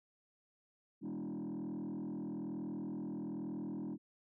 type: tone with frequency modulation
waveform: sine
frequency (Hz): 253.5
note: B3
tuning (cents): +45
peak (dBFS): -36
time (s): 1.01-3.98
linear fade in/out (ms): 50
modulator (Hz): 41.1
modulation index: 1.9
effects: tanh soft clip ceiling -38 dBFS